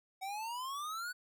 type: exponential sweep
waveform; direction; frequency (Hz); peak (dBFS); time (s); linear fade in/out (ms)
square; up; 750 to 1501; -39; 0.21-1.13; 20
effects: none